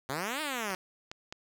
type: exponential two-way sweep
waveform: 5% pulse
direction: up then down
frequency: 126.6 to 318.3 to 180.7 Hz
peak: -21 dBFS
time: 0.09-0.75 s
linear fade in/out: 2 ms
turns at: 0.41 s
type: clicks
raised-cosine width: 0.2 ms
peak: -23 dBFS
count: 4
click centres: 0.705 / 0.747 / 1.115 / 1.325 s
effects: none